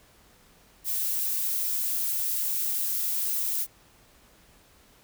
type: noise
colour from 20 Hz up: violet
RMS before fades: -28 dBFS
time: 0.84-3.67 s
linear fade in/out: 50 ms
effects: pink hiss -58 dBFS RMS until 5.03 s